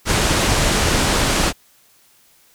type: low-pass noise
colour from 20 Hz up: pink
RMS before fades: -17 dBFS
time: 0.05-1.53 s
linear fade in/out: 50 ms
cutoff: 9700 Hz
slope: 24 dB/octave
effects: white hiss -54 dBFS RMS until 2.54 s